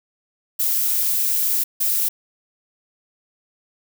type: noise bursts at uneven times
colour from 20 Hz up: violet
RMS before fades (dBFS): -20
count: 2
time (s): 0.59-1.64 / 1.8-2.09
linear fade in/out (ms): 10
effects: none